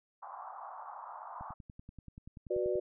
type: band-pass noise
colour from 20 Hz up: pink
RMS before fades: -46 dBFS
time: 0.22-1.54 s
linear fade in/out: 10 ms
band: 730 to 1200 Hz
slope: 48 dB/octave
type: click train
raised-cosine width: 5 ms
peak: -36 dBFS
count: 15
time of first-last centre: 1.41-2.756 s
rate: 10.4 Hz
type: chord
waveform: sine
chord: B minor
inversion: second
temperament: just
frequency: 370.4 / 493.9 / 592.7 Hz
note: F#4 / B4 / D5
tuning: +2 / 0 / +16 cents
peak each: -32 / -36 / -35 dBFS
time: 2.5-2.8 s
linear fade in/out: 10 ms
effects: none